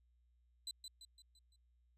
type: tone with echo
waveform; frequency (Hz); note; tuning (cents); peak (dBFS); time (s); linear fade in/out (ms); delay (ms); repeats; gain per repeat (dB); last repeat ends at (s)
30% pulse; 4026; B7; +33; -39; 0.67-0.71; 2; 170; 5; -6; 1.56
effects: added 60 Hz sine -70 dBFS peak until 1.97 s + resampled to 32000 Hz